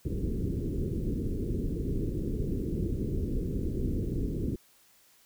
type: low-pass noise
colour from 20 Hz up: pink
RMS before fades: -31 dBFS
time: 0.05-4.56 s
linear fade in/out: 5 ms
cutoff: 430 Hz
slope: 48 dB/octave
effects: white hiss -62 dBFS RMS until 5.25 s